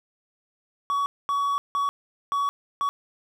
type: tone bursts at uneven times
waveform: triangle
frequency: 1128 Hz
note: C#6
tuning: 30 cents sharp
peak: -20 dBFS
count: 5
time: 0.9-1.06 / 1.29-1.58 / 1.75-1.89 / 2.32-2.49 / 2.81-2.89 s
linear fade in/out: 0 ms
effects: 10-bit